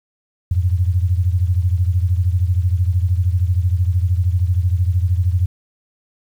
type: beating tone pair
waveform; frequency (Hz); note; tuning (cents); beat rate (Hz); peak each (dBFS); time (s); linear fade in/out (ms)
sine; 86.8 / 99.8; F2 / G2; -10 / +32; 13; -15 / -19; 0.51-5.46; 5
effects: 8-bit